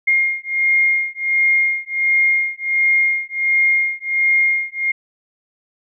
sine beating tone pair, 2129 / 2130.4 Hz, C7 / C7, +30 / +31 cents, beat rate 1.4 Hz, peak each -17 dBFS, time 0.07-4.92 s, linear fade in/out 10 ms, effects none

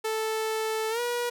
sawtooth tone with pitch glide, 439.4 to 481.9 Hz, A4 to B4, -2 to -43 cents, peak -23 dBFS, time 0.04-1.3 s, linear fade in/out 10 ms, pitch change +159 cents, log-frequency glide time 0.9-1 s, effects none

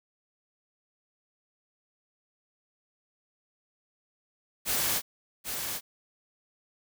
white noise with echo, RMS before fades -28 dBFS, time 4.65-5.02 s, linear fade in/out 50 ms, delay 790 ms, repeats 1, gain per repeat -6 dB, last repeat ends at 5.81 s, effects none

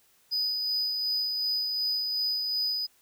triangle tone with tremolo, 4978 Hz, D#8, in tune, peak -24 dBFS, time 0.31-2.87 s, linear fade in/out 20 ms, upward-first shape sine, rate 2.7 Hz, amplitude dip 30%, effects white hiss -64 dBFS RMS until 3.01 s

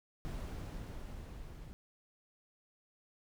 brown noise with level ramp, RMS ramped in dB -40 to -50 dBFS, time 0.25-1.73 s, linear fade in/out 0 ms, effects none

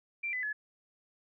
sine tone with pitch steps, 2358 / 2006 / 1706.3 Hz, D7 / B6 / G#6, +6 / +26 / +46 cents, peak -32 dBFS, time 0.23-0.53 s, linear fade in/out 10 ms, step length 100 ms, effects none

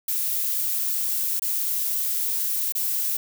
violet noise with dropouts, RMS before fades -25 dBFS, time 0.08-3.17 s, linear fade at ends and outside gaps 5 ms, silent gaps 1.396-1.42 / 2.723-2.751 s, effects none

